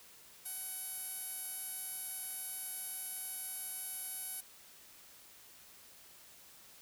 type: tone with band-pass filter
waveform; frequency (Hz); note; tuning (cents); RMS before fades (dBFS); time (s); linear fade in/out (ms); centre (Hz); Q
sawtooth; 753; F#5; +30; -43; 0.45-4.41; 10; 11000; 6.1
effects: white hiss -58 dBFS RMS until 6.81 s